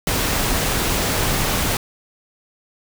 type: noise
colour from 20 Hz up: pink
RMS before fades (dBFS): -20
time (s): 0.07-1.77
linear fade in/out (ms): 2
effects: none